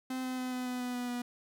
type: tone with pitch steps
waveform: 45% pulse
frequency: 258.1 / 256 / 254 / 251.9 / 249.9 / 247.9 / 245.9 / 243.9 Hz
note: C4 / C4 / B3 / B3 / B3 / B3 / B3 / B3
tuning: -23 / -38 / +49 / +34 / +21 / +7 / -7 / -21 cents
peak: -34 dBFS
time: 0.1-1.22 s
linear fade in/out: 5 ms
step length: 140 ms
effects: none